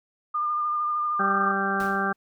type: tone with vibrato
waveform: sine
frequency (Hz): 1207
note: D6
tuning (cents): +47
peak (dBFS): -23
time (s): 0.34-1.52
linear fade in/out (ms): 10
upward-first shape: sine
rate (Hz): 13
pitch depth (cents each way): 19
type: harmonic tone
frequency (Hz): 196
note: G3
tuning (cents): 0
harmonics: 1 / 2 / 3 / 4 / 6 / 7 / 8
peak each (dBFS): -30 / -32 / -38 / -30 / -29 / -32 / -28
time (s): 1.19-2.13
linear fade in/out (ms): 10
type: noise with exponential decay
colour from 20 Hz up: pink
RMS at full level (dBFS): -38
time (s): 1.8-2.16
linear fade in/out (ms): 1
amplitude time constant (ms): 77
effects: none